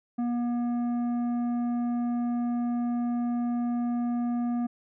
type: tone with tanh clipping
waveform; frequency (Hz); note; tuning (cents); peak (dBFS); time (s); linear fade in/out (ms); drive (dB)
sine; 240; B3; -49; -27; 0.18-4.67; 10; 9
effects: none